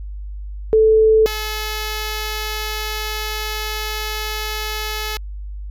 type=tone pair in turn; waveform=sine / 5% pulse; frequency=438.4 / 429.1 Hz; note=A4 / A4; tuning=-6 / -43 cents; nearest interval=unison; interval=37 cents; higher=first; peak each=-9 / -12 dBFS; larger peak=first; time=0.73-1.26 / 1.26-5.17 s; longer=second; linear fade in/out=0 ms; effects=added 50 Hz sine -27 dBFS peak until 5.7 s